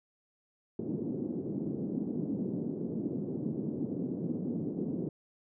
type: band-pass noise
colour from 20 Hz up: pink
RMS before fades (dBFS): -35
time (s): 0.79-5.09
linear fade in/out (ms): 2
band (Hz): 170 to 360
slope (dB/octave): 24
effects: none